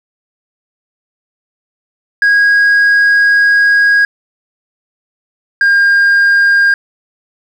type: tone pair in turn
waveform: sine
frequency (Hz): 1643 / 1610.1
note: G#6 / G6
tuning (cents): -19 / +46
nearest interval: unison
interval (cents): 35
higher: first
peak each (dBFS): -3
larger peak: neither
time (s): 2.22-4.05 / 5.61-6.74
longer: first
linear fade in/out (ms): 2
effects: tanh soft clip ceiling -5 dBFS + 7-bit